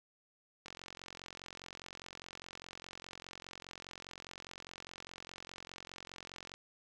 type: click train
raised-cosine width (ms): 0.2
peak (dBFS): -29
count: 265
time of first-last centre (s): 0.66-6.54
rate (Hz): 44.9
effects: none